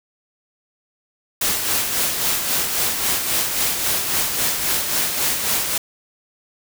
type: noise with tremolo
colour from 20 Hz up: white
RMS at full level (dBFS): -19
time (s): 1.41-5.78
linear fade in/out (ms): 5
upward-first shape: sine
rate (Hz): 3.7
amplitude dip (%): 45
effects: none